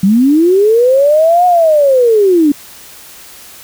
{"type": "linear two-way sweep", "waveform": "sine", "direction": "up then down", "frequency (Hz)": [182.8, 728, 279.6], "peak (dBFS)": -5, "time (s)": [0.03, 2.52], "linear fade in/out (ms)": 5, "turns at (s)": 1.46, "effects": ["white hiss -35 dBFS RMS until 3.63 s"]}